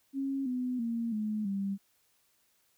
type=tone with pitch steps; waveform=sine; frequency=272.3 / 251.1 / 231.6 / 213.6 / 197.05 Hz; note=C#4 / B3 / A#3 / G#3 / G3; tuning=-31 / +29 / -11 / +49 / +9 cents; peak=-30 dBFS; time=0.13-1.78 s; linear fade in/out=50 ms; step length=330 ms; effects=white hiss -71 dBFS RMS until 2.77 s